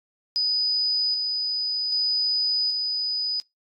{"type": "tone with tremolo", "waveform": "sine", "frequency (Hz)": 4978, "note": "D#8", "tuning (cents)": 0, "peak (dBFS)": -20, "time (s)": [0.36, 3.4], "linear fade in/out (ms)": 0, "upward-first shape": "square", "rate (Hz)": 0.64, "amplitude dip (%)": 30, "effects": ["noise-tail reverb RT60 0.2 s tail -26 dB re dry", "AAC 48 kbps"]}